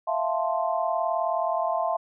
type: chord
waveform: sine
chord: F major seventh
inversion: third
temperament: equal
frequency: 659.3 / 698.5 / 880 / 1046.5 Hz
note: E5 / F5 / A5 / C6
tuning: 0 / 0 / 0 / 0 cents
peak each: -27 / -28 / -31 / -30 dBFS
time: 0.07-1.97 s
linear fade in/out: 10 ms
effects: none